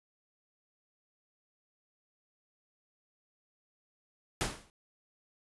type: noise with exponential decay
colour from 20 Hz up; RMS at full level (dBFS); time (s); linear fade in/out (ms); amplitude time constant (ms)
pink; -28; 4.41-4.7; 0; 62
effects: resampled to 24000 Hz